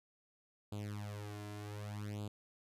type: tone with flanger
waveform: sawtooth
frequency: 103.83 Hz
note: G#2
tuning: in tune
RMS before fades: -44 dBFS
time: 0.72-2.28 s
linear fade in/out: 5 ms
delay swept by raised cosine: 0.26 to 2.96 ms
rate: 0.66 Hz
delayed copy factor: +0.9
effects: resampled to 32000 Hz